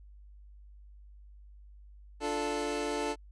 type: chord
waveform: 25% pulse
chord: D minor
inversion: none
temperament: equal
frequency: 293.7 / 349.2 / 440 Hz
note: D4 / F4 / A4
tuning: 0 / 0 / 0 cents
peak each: -32 / -35 / -30 dBFS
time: 2.2-3.16 s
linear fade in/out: 50 ms
effects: added 50 Hz sine -50 dBFS peak until 3.31 s + resampled to 22050 Hz